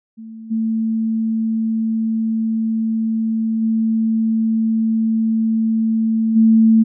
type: tone with level steps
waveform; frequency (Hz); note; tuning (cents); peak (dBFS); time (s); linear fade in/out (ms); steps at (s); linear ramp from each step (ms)
sine; 223; A3; +23; -31 / -16 / -14 / -8; 0.17-6.84; 20; 0.5 / 3.61 / 6.35; 20
effects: none